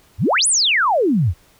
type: exponential two-way sweep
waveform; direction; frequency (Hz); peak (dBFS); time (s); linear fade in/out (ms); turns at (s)
sine; up then down; 73.42 to 10548 to 73.42; -13; 0.18-1.34; 50; 0.47
effects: pink hiss -53 dBFS RMS until 1.59 s